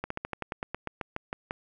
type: slowing click train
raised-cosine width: 0.5 ms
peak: -17 dBFS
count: 14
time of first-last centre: 0.04-1.509 s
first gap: 64 ms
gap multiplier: 1.09
effects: none